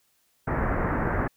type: low-pass noise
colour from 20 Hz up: pink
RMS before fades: -26 dBFS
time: 0.47-1.28 s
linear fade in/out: 10 ms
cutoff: 1900 Hz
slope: 48 dB/octave
effects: white hiss -68 dBFS RMS until 1.36 s